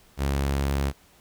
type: tone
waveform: sawtooth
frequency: 69.3 Hz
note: C#2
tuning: in tune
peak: -19 dBFS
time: 0.17-0.93 s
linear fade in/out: 50 ms
effects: pink hiss -57 dBFS RMS until 1.2 s